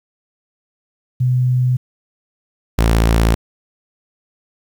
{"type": "tone pair in turn", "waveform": ["sine", "sawtooth"], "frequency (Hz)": [126.1, 56.17], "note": ["B2", "A1"], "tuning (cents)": [36, 36], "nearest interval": "octave + major second", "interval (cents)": 1400, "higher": "first", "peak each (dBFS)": [-12, -7], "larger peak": "second", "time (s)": [[1.2, 1.77], [2.78, 3.35]], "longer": "neither", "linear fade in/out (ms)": 10, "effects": ["8-bit"]}